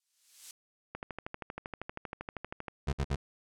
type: noise with exponential growth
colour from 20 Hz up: violet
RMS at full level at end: -35 dBFS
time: 0-0.51 s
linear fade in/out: 1 ms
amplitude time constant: 110 ms
type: click train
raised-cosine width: 0.5 ms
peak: -23 dBFS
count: 23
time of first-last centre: 0.95-2.682 s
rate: 12.7 Hz
type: tone bursts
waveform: 25% pulse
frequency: 70.4 Hz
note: C#2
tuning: 27 cents sharp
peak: -25 dBFS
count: 3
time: 2.87-3.16 s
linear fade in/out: 10 ms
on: 60 ms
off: 55 ms
effects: low-pass 7000 Hz 12 dB/octave